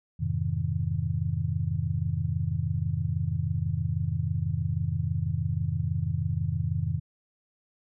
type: chord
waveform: sine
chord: F minor seventh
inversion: none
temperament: just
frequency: 87.31 / 104.77 / 130.96 / 157.15 Hz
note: F2 / Ab2 / C3 / Eb3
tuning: 0 / +16 / +2 / +18 cents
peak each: -31 dBFS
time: 0.19-7 s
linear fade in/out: 20 ms
effects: none